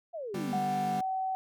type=exponential sweep; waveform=sine; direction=down; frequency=707 to 190.2 Hz; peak=-35 dBFS; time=0.13-0.59 s; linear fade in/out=20 ms
type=chord; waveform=40% pulse; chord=G major; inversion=second; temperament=equal; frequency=146.83 / 196 / 246.9 Hz; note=D3 / G3 / B3; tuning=0 / 0 / 0 cents; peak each=-40 / -35 / -40 dBFS; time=0.34-1.01 s; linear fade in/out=5 ms
type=tone with pitch glide; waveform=sine; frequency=740 to 758.6 Hz; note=F#5 to F#5; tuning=0 to +43 cents; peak=-29 dBFS; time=0.53-1.35 s; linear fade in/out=0 ms; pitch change=+43 cents; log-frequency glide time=0.97-1.04 s
effects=none